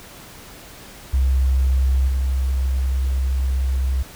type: tone with level steps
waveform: sine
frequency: 65.7 Hz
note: C2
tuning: 8 cents sharp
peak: -14 / -17 dBFS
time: 1.13-4.03 s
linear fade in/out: 10 ms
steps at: 2.07 s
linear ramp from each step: 20 ms
effects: pink hiss -41 dBFS RMS until 4.15 s